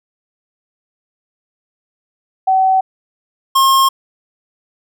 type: tone pair in turn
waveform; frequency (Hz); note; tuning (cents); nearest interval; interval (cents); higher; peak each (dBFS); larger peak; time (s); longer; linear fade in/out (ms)
sine / square; 760 / 1072.9; F#5 / C6; +46 / +43; tritone; 597; second; -9 / -9; neither; 2.47-2.81 / 3.55-3.89; neither; 10
effects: none